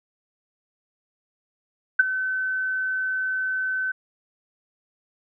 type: tone with ADSR envelope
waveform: sine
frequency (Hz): 1523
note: F#6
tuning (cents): +50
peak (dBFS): -9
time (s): 1.99-3.92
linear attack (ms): 8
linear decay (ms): 20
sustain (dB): -14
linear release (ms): 9
effects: none